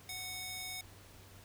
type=tone with high-pass filter; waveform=square; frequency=739 Hz; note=F#5; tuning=2 cents flat; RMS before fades=-43 dBFS; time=0.09-0.81 s; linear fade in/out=2 ms; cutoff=2400 Hz; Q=0.68; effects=added 96 Hz sine -58 dBFS peak until 1.44 s + pink hiss -58 dBFS RMS until 1.44 s